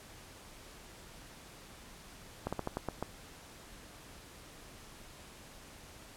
slowing click train, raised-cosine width 1 ms, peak -20 dBFS, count 7, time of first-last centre 2.47-3.026 s, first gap 56 ms, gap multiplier 1.2, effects pink hiss -53 dBFS RMS until 6.16 s + low-pass 12000 Hz 12 dB/octave

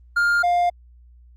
triangle tone pair in turn, 1407 / 703.5 Hz, F6 / F5, +12 / +12 cents, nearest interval octave, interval 1200 cents, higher first, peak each -14 / -14 dBFS, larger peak neither, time 0.16-0.43 / 0.43-0.7 s, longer neither, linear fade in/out 10 ms, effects added 60 Hz sine -46 dBFS peak until 1.36 s + Opus 32 kbps

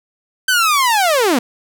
sawtooth linear sweep, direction down, 1557 to 220 Hz, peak -8 dBFS, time 0.48-1.39 s, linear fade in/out 5 ms, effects none

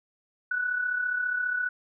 sine tone with amplitude modulation, 1480 Hz, F#6, in tune, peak -23 dBFS, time 0.51-1.69 s, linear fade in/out 5 ms, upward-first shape sine, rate 34.8 Hz, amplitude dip 55%, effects none

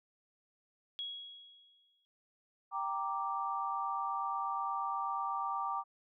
sine tone with exponential decay, 3322 Hz, G#7, in tune, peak -36 dBFS, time 0.99-2.05 s, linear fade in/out 0 ms, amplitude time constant 230 ms
sine chord, G minor, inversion none, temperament equal, 784 / 932.3 / 1174.7 Hz, G5 / Bb5 / D6, 0 / 0 / 0 cents, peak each -39 / -39 / -36 dBFS, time 2.71-5.84 s, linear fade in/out 50 ms
effects none

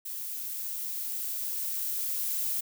violet noise with level ramp, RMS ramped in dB -37 to -30 dBFS, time 0.05-2.61 s, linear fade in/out 10 ms, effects none

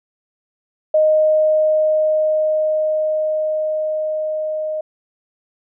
sine tone with level ramp, 620 Hz, D#5, 6 cents flat, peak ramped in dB -10 to -20 dBFS, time 0.94-4.81 s, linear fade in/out 5 ms, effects none

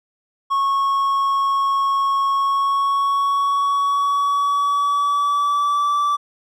triangle tone with pitch glide, 1099 to 1161.7 Hz, C#6 to D6, -15 to -19 cents, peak -14 dBFS, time 0.5-6.17 s, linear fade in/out 20 ms, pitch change +96 cents, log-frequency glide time 2.29-5.98 s, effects none

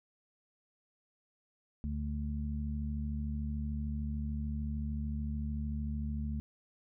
harmonic tone, 73.42 Hz, D2, in tune, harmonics 1 / 2 / 3, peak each -35 / -42 / -39 dBFS, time 1.84-6.4 s, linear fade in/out 0 ms, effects none

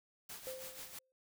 white noise with tremolo, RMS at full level -47 dBFS, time 0.29-0.99 s, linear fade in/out 5 ms, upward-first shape sine, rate 6.2 Hz, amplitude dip 60%
sine tone with exponential decay, 520 Hz, C5, 11 cents flat, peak -40 dBFS, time 0.47-1.12 s, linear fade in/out 0 ms, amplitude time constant 140 ms
effects none

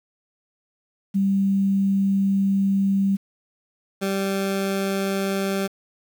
sine / 20% pulse tone pair in turn, 196 / 195.06 Hz, G3 / G3, 0 / -8 cents, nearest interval unison, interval 8 cents, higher first, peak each -17 dBFS, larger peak neither, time 1.14-3.17 / 4.01-5.68 s, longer first, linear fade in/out 20 ms, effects 8-bit

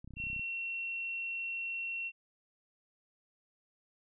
clicks, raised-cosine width 5 ms, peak -36 dBFS, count 12, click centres 0.045 / 0.076 / 0.107 / 0.137 / 0.17 / 0.201 / 0.239 / 0.269 / 0.301 / 0.331 / 0.364 / 0.395 s
sine tone, 2723 Hz, F7, 44 cents flat, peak -35 dBFS, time 0.16-2.12 s, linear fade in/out 50 ms
effects none

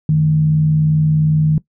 sine tone with frequency modulation, 154.1 Hz, D#3, 16 cents flat, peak -10 dBFS, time 0.09-1.58 s, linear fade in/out 2 ms, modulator 62.7 Hz, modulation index 0.24, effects noise-tail reverb RT60 0.1 s tail -19 dB re dry

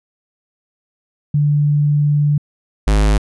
sine / square tone pair in turn, 146.83 / 51.91 Hz, D3 / G#1, 0 / 0 cents, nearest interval octave + tritone, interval 1800 cents, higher first, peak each -11 dBFS, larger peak neither, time 1.34-2.38 / 2.87-3.18 s, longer first, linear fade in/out 5 ms, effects resampled to 24000 Hz

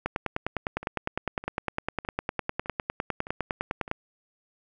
two click trains, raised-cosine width 0.5 ms, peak -24 / -12 dBFS, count 6 / 39, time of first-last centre 0.83-3.879 / 0.06-3.914 s, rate 1.64 / 9.86 Hz, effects none

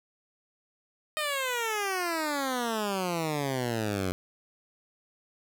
10% pulse exponential sweep, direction down, 622.3 to 90 Hz, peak -20 dBFS, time 1.17-4.12 s, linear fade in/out 0 ms, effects none

